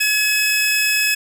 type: tone pair together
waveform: sawtooth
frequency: 1695 / 2567 Hz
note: G#6 / E7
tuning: +35 / -47 cents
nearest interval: perfect fifth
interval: 718 cents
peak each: -18 / -13 dBFS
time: 0-1.15 s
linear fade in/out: 10 ms
effects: none